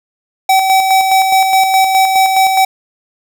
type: tone with tremolo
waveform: square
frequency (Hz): 765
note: G5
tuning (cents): -42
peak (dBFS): -7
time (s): 0.49-2.65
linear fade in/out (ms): 5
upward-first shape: square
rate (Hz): 4.8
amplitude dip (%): 40
effects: none